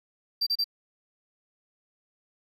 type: tone bursts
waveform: triangle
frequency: 4699 Hz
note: D8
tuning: in tune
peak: -22 dBFS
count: 3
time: 0.41-0.643 s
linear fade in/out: 10 ms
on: 57 ms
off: 31 ms
effects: none